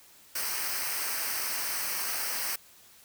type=noise with comb filter; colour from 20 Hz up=white; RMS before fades=-32 dBFS; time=0.35-2.56 s; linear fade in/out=5 ms; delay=0.28 ms; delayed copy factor=-0.7; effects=white hiss -56 dBFS RMS until 3.04 s